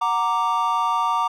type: chord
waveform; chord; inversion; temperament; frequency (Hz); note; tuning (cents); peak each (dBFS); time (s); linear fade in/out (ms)
triangle; Gb augmented; none; equal with one note detuned; 740 / 928.6 / 1174.7; Gb5 / Bb5 / D6; 0 / -7 / 0; -26 / -20 / -20; 0.01-1.28; 10
effects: none